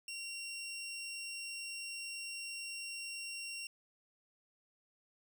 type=tone; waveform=20% pulse; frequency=2749 Hz; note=F7; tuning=28 cents flat; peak=-37 dBFS; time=0.08-3.67 s; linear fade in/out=2 ms; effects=none